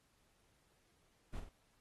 brown noise with echo, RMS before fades -42 dBFS, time 1.33-1.4 s, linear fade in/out 10 ms, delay 47 ms, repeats 2, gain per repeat -6 dB, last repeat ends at 1.494 s, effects pink hiss -75 dBFS RMS until 1.8 s + AAC 32 kbps

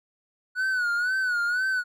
triangle tone with vibrato, 1472 Hz, F#6, 9 cents flat, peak -21 dBFS, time 0.55-1.84 s, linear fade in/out 50 ms, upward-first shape sine, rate 2 Hz, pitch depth 85 cents each way, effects none

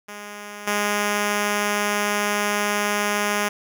5% pulse tone with level steps, 206.5 Hz, G#3, 10 cents flat, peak -23 / -9 dBFS, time 0.08-3.49 s, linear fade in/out 10 ms, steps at 0.67 s, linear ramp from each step 5 ms, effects none

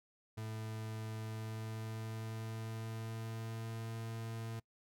40% pulse tone with pitch glide, 110 to 113.16 Hz, A2 to A2, 0 to +49 cents, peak -40 dBFS, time 0.37-4.6 s, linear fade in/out 10 ms, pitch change +49 cents, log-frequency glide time 1.21-3.99 s, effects noise-tail reverb RT60 0.1 s tail -24 dB re dry

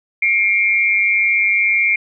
sine tone pair together, 2147 / 2349 Hz, C7 / D7, +44 / 0 cents, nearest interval major second, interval 156 cents, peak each -15 dBFS, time 0.22-1.96 s, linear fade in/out 5 ms, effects none

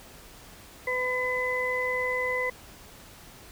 harmonic tone, 504 Hz, B4, 35 cents sharp, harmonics 1 / 2 / 4, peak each -30 / -34 / -28 dBFS, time 0.87-2.5 s, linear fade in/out 5 ms, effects pink hiss -49 dBFS RMS until 3.51 s

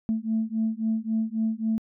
sine beating tone pair, 220 / 223.7 Hz, A3 / A3, 0 / +29 cents, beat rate 3.7 Hz, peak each -26 dBFS, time 0.09-1.78 s, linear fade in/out 0 ms, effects tanh soft clip ceiling -17 dBFS

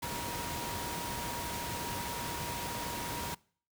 sine tone in noise, 950 Hz, A#5, 33 cents sharp, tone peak -40 dBFS, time 0.02-3.35 s, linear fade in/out 10 ms, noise pink, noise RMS -38 dBFS, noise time 0.02-3.35 s, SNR -5 dB, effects noise-tail reverb RT60 0.5 s tail -24 dB re dry + high-pass 60 Hz 12 dB/octave

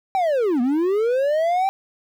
triangle linear two-way sweep, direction down then up, 788 to 233.1 to 788 Hz, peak -15 dBFS, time 0.15-1.69 s, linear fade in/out 0 ms, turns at 0.61 s, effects 9-bit

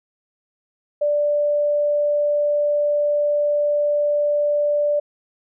sine tone, 587.3 Hz, D5, in tune, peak -16 dBFS, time 1.01-5 s, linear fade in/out 10 ms, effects none

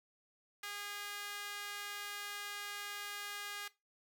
sawtooth tone with high-pass filter, 409 Hz, G#4, 26 cents flat, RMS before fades -44 dBFS, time 0.63-3.68 s, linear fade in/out 5 ms, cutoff 1700 Hz, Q 1.2, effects noise-tail reverb RT60 0.2 s tail -17 dB re dry

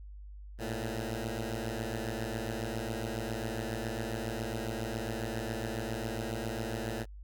10% pulse beating tone pair, 108.9 / 116.2 Hz, A2 / A#2, -17 / -5 cents, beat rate 7.3 Hz, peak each -29 dBFS, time 0.58-7.06 s, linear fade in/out 50 ms, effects added 50 Hz sine -44 dBFS peak until 7.23 s

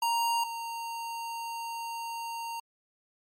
square tone pair in turn, 932.3 / 924.3 Hz, A#5 / A#5, 0 / -15 cents, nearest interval unison, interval 15 cents, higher first, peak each -26 / -35 dBFS, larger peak first, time 0.02-0.44 / 0.44-2.6 s, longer second, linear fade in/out 5 ms, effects MP3 64 kbps

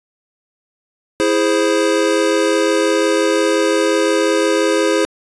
square chord, E augmented, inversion none, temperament equal, 329.6 / 415.3 / 523.3 Hz, E4 / G#4 / B#4, 0 / 0 / 0 cents, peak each -18 dBFS, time 1.2-5.05 s, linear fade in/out 0 ms, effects resampled to 22050 Hz

